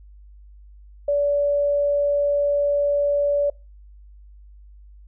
sine tone, 575 Hz, D5, 37 cents flat, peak -17 dBFS, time 1.08-3.5 s, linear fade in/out 5 ms, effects noise-tail reverb RT60 0.3 s tail -26 dB re dry + added 50 Hz sine -43 dBFS peak until 5.07 s

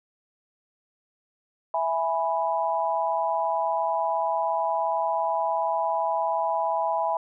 sine chord, E major, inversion none, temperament equal, 659.3 / 830.6 / 987.8 Hz, E5 / G#5 / B5, 0 / 0 / 0 cents, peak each -27 dBFS, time 1.74-7.17 s, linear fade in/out 2 ms, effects none

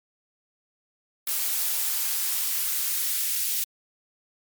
blue noise with high-pass filter sweep, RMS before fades -26 dBFS, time 1.27-3.64 s, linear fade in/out 2 ms, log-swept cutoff 340 to 2400 Hz, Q 0.92, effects MP3 96 kbps

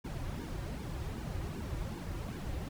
brown noise with flanger, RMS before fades -39 dBFS, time 0.04-2.69 s, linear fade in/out 10 ms, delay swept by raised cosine 1.5 to 4.7 ms, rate 2.6 Hz, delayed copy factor -0.95, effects none

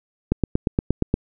click train, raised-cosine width 3 ms, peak -5 dBFS, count 8, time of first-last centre 0.32-1.141 s, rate 8.53 Hz, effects none

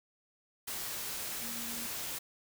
sine tone in noise, 233.1 Hz, A#3, in tune, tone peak -46 dBFS, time 1.42-1.87 s, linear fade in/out 10 ms, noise white, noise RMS -39 dBFS, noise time 0.67-2.19 s, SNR -10 dB, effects none

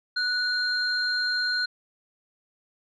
sine tone pair together, 1477 / 4186 Hz, F#6 / C8, -3 / 0 cents, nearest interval octave + tritone, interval 1803 cents, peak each -25 / -26 dBFS, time 0.16-1.66 s, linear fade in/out 10 ms, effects tanh soft clip ceiling -16 dBFS

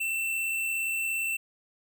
square tone with amplitude modulation, 2682 Hz, E7, 29 cents sharp, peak -27 dBFS, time 0-1.37 s, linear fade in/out 10 ms, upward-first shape sine, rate 77.3 Hz, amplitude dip 25%, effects none

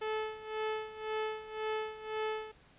sawtooth tone with tremolo, 434 Hz, A4, 24 cents flat, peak -28 dBFS, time 0.01-2.52 s, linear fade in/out 10 ms, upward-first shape sine, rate 1.9 Hz, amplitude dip 80%, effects pink hiss -62 dBFS RMS until 2.78 s + resampled to 8000 Hz

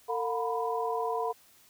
sine tone cluster, 453 / 717 / 958 / 998 Hz, A#4 / F5 / A#5 / B5, -50 / +45 / +47 / +18 cents, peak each -32 / -34 / -37 / -34 dBFS, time 0.08-1.33 s, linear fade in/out 20 ms, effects white hiss -60 dBFS RMS until 1.69 s

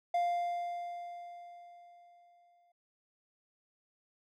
triangle tone with exponential decay, 698.5 Hz, F5, in tune, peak -25 dBFS, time 0.14-2.72 s, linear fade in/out 5 ms, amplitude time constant 560 ms, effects none

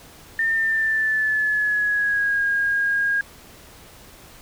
sine tone with pitch glide, 1807 to 1628.6 Hz, A6 to G#6, +46 to -34 cents, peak -18 dBFS, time 0.39-3.21 s, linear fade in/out 2 ms, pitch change -180 cents, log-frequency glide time 0.55-2.43 s, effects pink hiss -46 dBFS RMS until 4.41 s

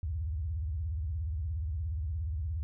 sine tone with vibrato, 77.78 Hz, D#2, in tune, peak -31 dBFS, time 0.03-2.63 s, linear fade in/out 0 ms, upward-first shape sine, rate 17 Hz, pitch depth 290 cents each way, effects none

